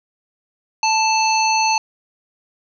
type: harmonic tone with a mistuned harmonic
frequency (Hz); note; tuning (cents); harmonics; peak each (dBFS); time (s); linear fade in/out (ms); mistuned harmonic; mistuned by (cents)
880; A5; 0; 1 / 3 / 5 / 7; -16 / -21 / -23 / -24; 0.83-1.78; 2; 5; -15
effects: none